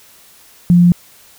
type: tone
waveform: sine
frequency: 175 Hz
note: F3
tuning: 4 cents sharp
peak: -5 dBFS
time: 0.7-0.92 s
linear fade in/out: 0 ms
effects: white hiss -45 dBFS RMS until 1.38 s